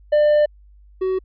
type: tone pair in turn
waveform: triangle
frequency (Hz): 597 / 375.8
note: D5 / F#4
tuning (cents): +28 / +27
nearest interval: minor sixth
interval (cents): 801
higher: first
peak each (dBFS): -10 / -16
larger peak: first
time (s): 0.12-0.46 / 1.01-1.19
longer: first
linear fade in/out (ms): 10
effects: added 50 Hz sine -45 dBFS peak until 1.24 s + resampled to 11025 Hz